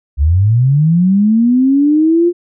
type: linear sweep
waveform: sine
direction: up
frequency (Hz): 65.41 to 354.4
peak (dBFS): -7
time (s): 0.17-2.33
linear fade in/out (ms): 50
effects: none